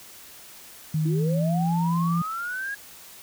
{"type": "tone with pitch glide", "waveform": "sine", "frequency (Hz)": [156.1, 169.25], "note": ["D#3", "E3"], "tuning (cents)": [6, 46], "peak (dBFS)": -21, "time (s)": [0.94, 2.22], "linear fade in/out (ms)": 5, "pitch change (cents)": 140, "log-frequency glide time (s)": [1.09, 1.6]}
{"type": "linear sweep", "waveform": "sine", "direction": "up", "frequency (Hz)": [305.9, 1661.2], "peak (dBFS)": -28, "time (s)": [1.05, 2.75], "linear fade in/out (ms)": 10}
{"effects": ["white hiss -46 dBFS RMS until 3.22 s"]}